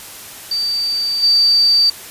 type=tone with level steps; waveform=sine; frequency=4633 Hz; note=D8; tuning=24 cents flat; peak=-16 / -9 dBFS; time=0.51-1.9 s; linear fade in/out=5 ms; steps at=1.22 s; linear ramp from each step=20 ms; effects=white hiss -34 dBFS RMS until 2.1 s + resampled to 32000 Hz